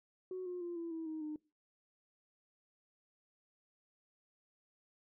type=tone with pitch steps; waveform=sine; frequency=370 / 358.2 / 346.8 / 335.8 / 325.1 / 314.7 / 304.7 Hz; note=F#4 / F4 / F4 / E4 / E4 / D#4 / D#4; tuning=0 / +44 / -12 / +32 / -24 / +20 / -36 cents; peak=-38 dBFS; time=0.31-1.36 s; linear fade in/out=2 ms; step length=150 ms; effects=noise-tail reverb RT60 0.3 s tail -24 dB re dry + tanh soft clip ceiling -35 dBFS